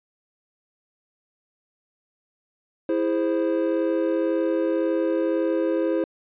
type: chord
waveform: triangle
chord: E augmented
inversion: none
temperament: equal with one note detuned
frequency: 329.6 / 411.5 / 523.3 Hz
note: E4 / G#4 / B#4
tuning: 0 / -16 / 0 cents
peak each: -21 / -26 / -23 dBFS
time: 2.89-6.04 s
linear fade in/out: 2 ms
effects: resampled to 8000 Hz